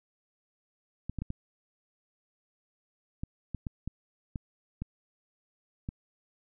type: clicks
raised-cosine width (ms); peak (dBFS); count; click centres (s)
5; -22; 11; 1.096 / 1.187 / 1.22 / 1.304 / 3.235 / 3.547 / 3.668 / 3.876 / 4.358 / 4.82 / 5.889
effects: none